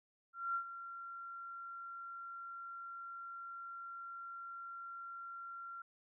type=tone with ADSR envelope; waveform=sine; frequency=1373 Hz; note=F6; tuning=30 cents flat; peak=-33 dBFS; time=0.33-5.82 s; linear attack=220 ms; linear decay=84 ms; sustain=-12 dB; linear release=4 ms; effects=none